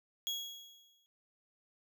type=tone with exponential decay; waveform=35% pulse; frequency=3322 Hz; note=G#7; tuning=in tune; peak=-31 dBFS; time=0.27-1.06 s; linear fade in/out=0 ms; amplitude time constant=170 ms; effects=none